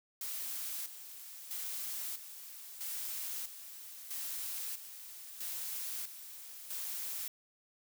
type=noise with tremolo; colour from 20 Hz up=blue; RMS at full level=-40 dBFS; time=0.21-7.28 s; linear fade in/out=2 ms; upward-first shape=square; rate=0.77 Hz; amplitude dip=65%; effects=none